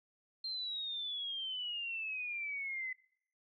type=exponential sweep; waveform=sine; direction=down; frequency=4193 to 2017 Hz; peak=-37 dBFS; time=0.44-2.93 s; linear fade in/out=5 ms; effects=noise-tail reverb RT60 0.7 s tail -25 dB re dry